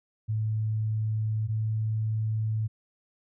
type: tone pair in turn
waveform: sine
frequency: 108.9 / 109.48 Hz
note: A2 / A2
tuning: -17 / -8 cents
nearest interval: unison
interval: 9 cents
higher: second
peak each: -25 dBFS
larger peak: neither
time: 0.28-1.48 / 1.48-2.68 s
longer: neither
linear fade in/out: 20 ms
effects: none